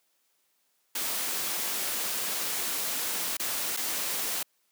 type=noise with dropouts; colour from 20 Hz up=white; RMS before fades=-31 dBFS; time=0.95-4.43 s; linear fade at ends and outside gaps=5 ms; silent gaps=3.37-3.396 / 3.766-3.771 s; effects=white hiss -72 dBFS RMS until 4.71 s + high-pass 200 Hz 12 dB/octave